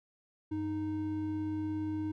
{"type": "tone pair together", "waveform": "triangle", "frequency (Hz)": [97.58, 309.8], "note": ["G2", "D#4"], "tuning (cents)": [-7, -7], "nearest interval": "octave + minor sixth", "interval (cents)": 2000, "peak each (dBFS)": [-38, -31], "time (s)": [0.51, 2.12], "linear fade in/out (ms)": 10, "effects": []}